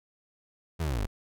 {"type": "linear sweep", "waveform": "30% pulse", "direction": "down", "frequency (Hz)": [87.31, 41.62], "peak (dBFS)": -25, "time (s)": [0.79, 1.07], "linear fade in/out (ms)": 20, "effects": []}